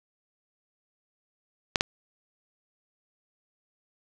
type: clicks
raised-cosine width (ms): 0.2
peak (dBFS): -5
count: 2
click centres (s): 1.758 / 1.809
effects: none